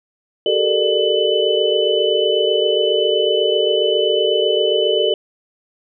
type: tone cluster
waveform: sine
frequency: 382.8 / 429.5 / 457.2 / 597 / 3002 Hz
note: G4 / A4 / A#4 / D5 / F#7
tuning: -41 / -42 / -34 / +28 / +24 cents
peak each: -20 dBFS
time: 0.46-5.14 s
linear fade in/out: 2 ms
effects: none